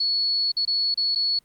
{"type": "tone with dropouts", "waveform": "sine", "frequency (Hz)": 4395, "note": "C#8", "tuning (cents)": -16, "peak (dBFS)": -20, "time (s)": [0, 1.39], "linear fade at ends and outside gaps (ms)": 5, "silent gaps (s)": [[0.518, 0.567], [0.652, 0.675], [0.943, 0.974], [1.15, 1.157]], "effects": ["pink hiss -64 dBFS RMS until 1.44 s", "Opus 32 kbps"]}